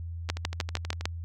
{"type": "two click trains", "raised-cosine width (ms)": 0.2, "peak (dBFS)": [-10, -19], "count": [6, 10], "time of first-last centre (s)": [[0.3, 1.055], [0.29, 1.01]], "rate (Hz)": [6.62, 12.5], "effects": ["added 84 Hz sine -34 dBFS peak until 1.24 s"]}